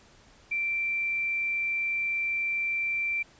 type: tone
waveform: sine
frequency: 2349 Hz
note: D7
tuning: in tune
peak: -26 dBFS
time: 0.51-3.23 s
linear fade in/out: 10 ms
effects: pink hiss -57 dBFS RMS until 3.39 s + resampled to 16000 Hz